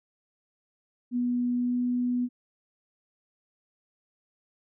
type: tone with pitch glide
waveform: sine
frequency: 244.6 to 246.2 Hz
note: B3 to B3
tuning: -16 to -5 cents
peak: -24 dBFS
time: 1.11-2.29 s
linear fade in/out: 50 ms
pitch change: +11 cents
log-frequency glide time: 1.54-1.77 s
effects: none